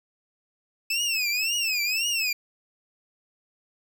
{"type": "tone with vibrato", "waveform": "25% pulse", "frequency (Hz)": 2600, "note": "E7", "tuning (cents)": -24, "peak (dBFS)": -20, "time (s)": [0.9, 2.33], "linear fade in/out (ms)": 5, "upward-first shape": "triangle", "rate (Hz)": 1.9, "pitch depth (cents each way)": 200, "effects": []}